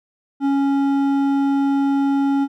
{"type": "tone with hard clipping", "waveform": "triangle", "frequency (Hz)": 277.2, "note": "C#4", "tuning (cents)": 0, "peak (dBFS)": -17, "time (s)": [0.4, 2.48], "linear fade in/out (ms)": 50, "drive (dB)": 12, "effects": []}